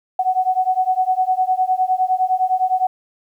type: beating tone pair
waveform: sine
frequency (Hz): 740 / 749.8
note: F#5 / F#5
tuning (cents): 0 / +23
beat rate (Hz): 9.8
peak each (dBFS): -18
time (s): 0.19-2.87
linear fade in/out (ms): 5
effects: 9-bit